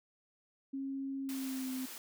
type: tone with pitch glide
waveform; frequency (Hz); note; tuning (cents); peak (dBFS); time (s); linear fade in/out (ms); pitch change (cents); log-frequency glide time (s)
sine; 271.5 to 259.2; C#4 to C4; -36 to -16; -36; 0.73-1.86; 10; -80; 1.21-1.7
type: high-pass noise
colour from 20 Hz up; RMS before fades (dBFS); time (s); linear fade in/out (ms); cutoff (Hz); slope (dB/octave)
white; -47; 1.29-1.98; 0; 190; 96
effects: none